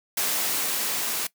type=noise with level ramp; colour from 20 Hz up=white; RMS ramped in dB=-25 to -28 dBFS; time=0.17-1.27 s; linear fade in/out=5 ms; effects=noise-tail reverb RT60 0.1 s tail -19 dB re dry + high-pass 200 Hz 12 dB/octave